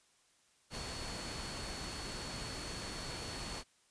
sine tone in noise, 4402 Hz, C#8, 13 cents flat, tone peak -48 dBFS, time 0.7-3.64 s, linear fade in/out 50 ms, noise pink, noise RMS -43 dBFS, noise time 0.7-3.64 s, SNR -8 dB, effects white hiss -70 dBFS RMS until 3.9 s + resampled to 22050 Hz

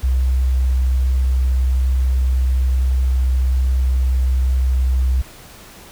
sine tone, 64.2 Hz, C2, 32 cents flat, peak -13 dBFS, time 0.03-5.22 s, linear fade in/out 10 ms, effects pink hiss -41 dBFS RMS until 5.91 s

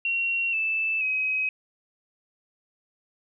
sine tone with pitch steps, 2740 / 2636 / 2536 Hz, F7 / E7 / D#7, -34 / -1 / +32 cents, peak -23 dBFS, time 0.05-1.49 s, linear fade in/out 2 ms, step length 480 ms, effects none

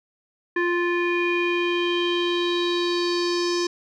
square tone with low-pass filter sweep, 349.2 Hz, F4, in tune, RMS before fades -23 dBFS, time 0.56-3.67 s, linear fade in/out 5 ms, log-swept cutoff 1900 to 5500 Hz, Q 4.8, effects none

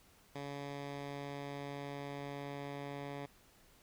10% pulse tone with low-pass filter sweep, 141.7 Hz, C#3, 38 cents sharp, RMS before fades -44 dBFS, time 0.35-3.26 s, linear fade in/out 5 ms, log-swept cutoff 5000 to 3200 Hz, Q 0.78, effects pink hiss -65 dBFS RMS until 3.82 s

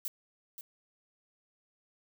violet noise with echo, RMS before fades -36 dBFS, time 0.05-0.08 s, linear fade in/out 0 ms, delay 530 ms, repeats 1, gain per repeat -9 dB, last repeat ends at 0.61 s, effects none

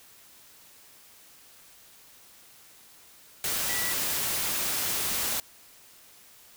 sine tone in noise, 1957 Hz, B6, 16 cents flat, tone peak -34 dBFS, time 3.69-3.93 s, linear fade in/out 2 ms, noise white, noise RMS -29 dBFS, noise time 3.44-5.4 s, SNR -8 dB, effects white hiss -54 dBFS RMS until 6.56 s

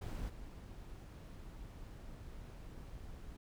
brown noise with level steps, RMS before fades -42 / -50 dBFS, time 0.01-3.37 s, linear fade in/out 10 ms, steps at 0.28 s, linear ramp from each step 20 ms, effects none

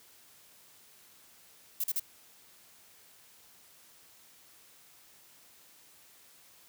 violet noise bursts, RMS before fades -31 dBFS, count 3, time 1.8-1.998 s, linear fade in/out 5 ms, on 40 ms, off 39 ms, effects white hiss -59 dBFS RMS until 6.68 s + high-pass 60 Hz 12 dB/octave

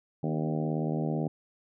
harmonic tone with a mistuned harmonic, 78.1 Hz, D#2, 7 cents sharp, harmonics 2 / 3 / 4 / 5 / 6 / 7 / 8 / 9 / 10, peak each -30 / -34 / -36 / -38 / -40 / -41 / -42 / -43 / -44 dBFS, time 0.23-1.28 s, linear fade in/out 5 ms, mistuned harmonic 4, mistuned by -33 cents, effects none

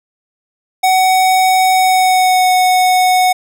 square tone with pitch glide, 749 to 737 Hz, F#5 to F#5, +21 to -7 cents, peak -9 dBFS, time 0.83-3.33 s, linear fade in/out 10 ms, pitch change -28 cents, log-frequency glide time 1.74-2.52 s, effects none

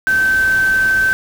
sine tone in noise, 1544 Hz, G6, 27 cents flat, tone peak -11 dBFS, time 0.07-1.13 s, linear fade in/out 0 ms, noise pink, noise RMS -29 dBFS, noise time 0.07-1.13 s, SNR +15 dB, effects none

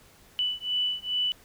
sine beating tone pair, 2975 / 2977.4 Hz, F#7 / F#7, +9 / +10 cents, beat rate 2.4 Hz, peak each -29 dBFS, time 0.39-1.32 s, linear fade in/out 0 ms, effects pink hiss -56 dBFS RMS until 1.44 s

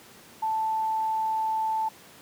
sine tone, 880 Hz, A5, in tune, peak -24 dBFS, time 0.42-1.89 s, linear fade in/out 10 ms, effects pink hiss -50 dBFS RMS until 2.21 s + high-pass 150 Hz 12 dB/octave

